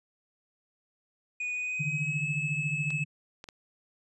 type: tone with pitch glide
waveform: triangle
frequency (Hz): 2471 to 2592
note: D#7 to E7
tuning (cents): -13 to -30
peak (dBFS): -29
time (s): 1.4-3.04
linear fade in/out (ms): 5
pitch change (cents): +83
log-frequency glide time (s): 1.55-2.27
type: tone with tremolo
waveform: sine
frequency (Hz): 150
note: D3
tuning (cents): +37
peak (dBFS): -26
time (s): 1.79-3.05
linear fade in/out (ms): 20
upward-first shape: triangle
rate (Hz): 14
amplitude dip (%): 100
type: clicks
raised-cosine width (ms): 0.2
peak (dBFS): -26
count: 3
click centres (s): 2.905 / 3.441 / 3.488
effects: resampled to 24000 Hz